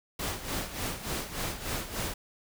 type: noise with tremolo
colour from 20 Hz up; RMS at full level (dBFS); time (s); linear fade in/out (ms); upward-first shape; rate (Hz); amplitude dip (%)
pink; -32; 0.19-2.14; 5; sine; 3.4; 70
effects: none